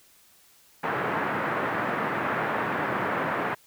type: band-pass noise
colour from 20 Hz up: white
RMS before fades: -28 dBFS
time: 0.83-3.55 s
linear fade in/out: 10 ms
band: 120 to 1700 Hz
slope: 24 dB/octave
effects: white hiss -58 dBFS RMS until 3.66 s